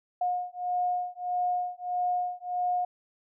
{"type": "beating tone pair", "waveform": "sine", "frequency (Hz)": [718, 719.6], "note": ["F5", "F#5"], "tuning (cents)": [48, -48], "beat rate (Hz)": 1.6, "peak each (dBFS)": -30, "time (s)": [0.21, 2.85], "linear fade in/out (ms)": 5, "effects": []}